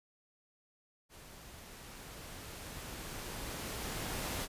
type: noise with level ramp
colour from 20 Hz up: pink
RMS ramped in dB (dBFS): -54 to -37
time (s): 1.09-4.48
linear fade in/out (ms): 50
effects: resampled to 32000 Hz